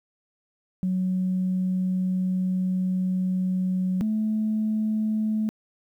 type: tone pair in turn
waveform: sine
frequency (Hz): 185 / 216.4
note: F#3 / A3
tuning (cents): 0 / -29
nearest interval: minor third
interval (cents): 271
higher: second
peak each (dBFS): -21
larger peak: neither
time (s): 0.83-4.01 / 4.01-5.49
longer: first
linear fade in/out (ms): 0
effects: tanh soft clip ceiling -17 dBFS + 10-bit